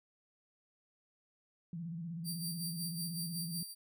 sine tone with vibrato, 167.6 Hz, E3, 29 cents sharp, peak -39 dBFS, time 1.73-3.63 s, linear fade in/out 2 ms, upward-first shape square, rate 16 Hz, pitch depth 69 cents each way
15% pulse tone with tremolo, 4700 Hz, D8, 1 cent sharp, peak -31 dBFS, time 2.24-3.75 s, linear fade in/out 50 ms, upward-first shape sine, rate 5.4 Hz, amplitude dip 65%
effects none

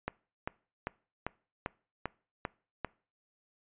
click train, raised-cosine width 0.5 ms, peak -18 dBFS, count 8, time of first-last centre 0.08-2.847 s, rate 2.53 Hz, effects noise-tail reverb RT60 0.4 s tail -23 dB re dry + resampled to 8000 Hz

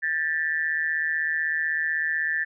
sine tone with amplitude modulation, 1766 Hz, A6, 6 cents sharp, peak -19 dBFS, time 0.02-2.45 s, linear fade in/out 20 ms, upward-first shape sine, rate 156 Hz, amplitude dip 85%, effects none

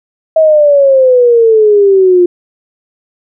sine exponential sweep, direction down, 645 to 350 Hz, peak -3 dBFS, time 0.36-2.26 s, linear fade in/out 5 ms, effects none

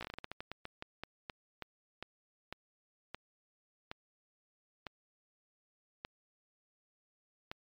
slowing click train, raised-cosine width 0.3 ms, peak -25 dBFS, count 23, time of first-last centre 0.01-7.515 s, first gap 16 ms, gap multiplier 1.24, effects MP3 96 kbps

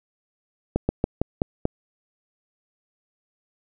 slowing click train, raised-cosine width 2 ms, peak -7 dBFS, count 6, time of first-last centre 0.76-1.654 s, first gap 130 ms, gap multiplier 1.16, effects none

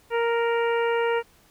harmonic tone, 466.2 Hz, A#4, in tune, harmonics 1 / 2 / 3 / 4 / 5 / 6, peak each -22 / -28 / -32 / -34 / -36 / -38 dBFS, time 0.1-1.23 s, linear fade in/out 50 ms, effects pink hiss -58 dBFS RMS until 1.5 s

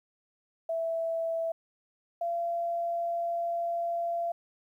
sine tone pair in turn, 659.3 / 683.3 Hz, E5 / F5, 0 / -38 cents, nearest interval minor second, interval 62 cents, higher second, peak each -28 dBFS, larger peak neither, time 0.69-1.52 / 2.21-4.32 s, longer second, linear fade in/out 5 ms, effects 11-bit

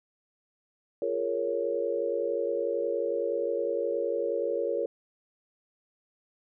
sine chord, Bb minor seventh, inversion second, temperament equal, 349.2 / 415.3 / 466.2 / 554.4 Hz, F4 / Ab4 / Bb4 / Db5, 0 / 0 / 0 / 0 cents, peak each -35 / -34 / -30 / -31 dBFS, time 1.02-4.86 s, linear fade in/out 2 ms, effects none

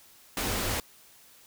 pink band-stop noise, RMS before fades -30 dBFS, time 0.37-0.8 s, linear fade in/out 2 ms, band 120 to 180 Hz, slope 96 dB/octave, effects white hiss -56 dBFS RMS until 1.46 s

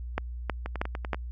two click trains, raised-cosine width 0.5 ms, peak -12 / -19 dBFS, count 4 / 6, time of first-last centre 0.18-1.132 / 0.66-1.145 s, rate 3.15 / 10.3 Hz, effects added 60 Hz sine -34 dBFS peak until 1.31 s

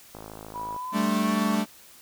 click train, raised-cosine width 1 ms, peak -26 dBFS, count 34, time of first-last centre 0.15-0.763 s, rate 53.8 Hz
sine tone with pitch glide, 980 to 1119.2 Hz, B5 to C#6, -14 to +16 cents, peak -31 dBFS, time 0.54-1.56 s, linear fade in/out 20 ms, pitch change +230 cents, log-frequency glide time 0.73-1.37 s
45% pulse chord, G suspended second, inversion none, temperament equal, 196 / 220 / 293.7 Hz, G3 / A3 / D4, 0 / 0 / 0 cents, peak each -27 / -25 / -31 dBFS, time 0.92-1.66 s, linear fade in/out 50 ms
effects white hiss -51 dBFS RMS until 2.01 s

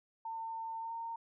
sine tone with pitch glide, 903 to 917.7 Hz, A5 to A#5, +45 to -27 cents, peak -38 dBFS, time 0.25-1.16 s, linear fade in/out 5 ms, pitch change +28 cents, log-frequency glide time 0.8-0.93 s, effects none

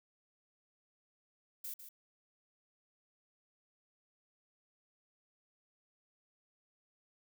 violet noise with echo, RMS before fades -43 dBFS, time 1.64-1.74 s, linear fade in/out 5 ms, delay 150 ms, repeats 1, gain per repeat -9 dB, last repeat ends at 1.89 s, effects none

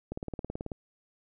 click train, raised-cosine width 2 ms, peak -22 dBFS, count 12, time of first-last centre 0.12-0.718 s, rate 18.4 Hz, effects none

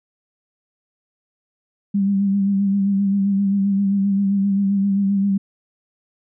sine tone with vibrato, 197.9 Hz, G3, 17 cents sharp, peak -15 dBFS, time 1.94-5.38 s, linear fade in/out 10 ms, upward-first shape sine, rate 7.6 Hz, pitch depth 34 cents each way, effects none

